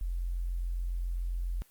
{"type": "tone", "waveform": "sine", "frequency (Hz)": 43.65, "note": "F1", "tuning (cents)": 0, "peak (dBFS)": -30, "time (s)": [0.01, 1.62], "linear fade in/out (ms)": 0, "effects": ["white hiss -63 dBFS RMS until 1.7 s", "Opus 24 kbps"]}